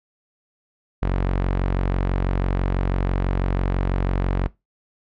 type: tone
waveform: sawtooth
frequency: 46.07 Hz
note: F#1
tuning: 7 cents flat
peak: -15 dBFS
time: 1.02-4.48 s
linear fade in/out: 10 ms
effects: noise-tail reverb RT60 0.2 s tail -20 dB re dry + low-pass 2000 Hz 12 dB/octave